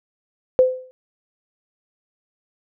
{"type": "tone with exponential decay", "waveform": "sine", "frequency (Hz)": 512, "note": "C5", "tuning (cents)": -38, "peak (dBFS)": -7, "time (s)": [0.59, 0.91], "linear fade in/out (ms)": 0, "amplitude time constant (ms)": 68, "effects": []}